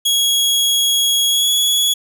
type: tone with pitch glide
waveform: sawtooth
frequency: 3322 to 3370 Hz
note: G#7 to G#7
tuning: 0 to +25 cents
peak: -10 dBFS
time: 0.05-1.94 s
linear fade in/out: 10 ms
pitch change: +25 cents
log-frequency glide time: 1.29-1.49 s
effects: none